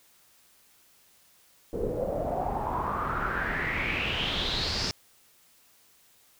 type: noise with low-pass filter sweep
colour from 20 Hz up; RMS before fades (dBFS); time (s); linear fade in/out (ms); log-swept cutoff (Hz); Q
pink; -30; 1.73-4.91; 0; 430 to 5300; 6.5
effects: white hiss -61 dBFS RMS until 6.39 s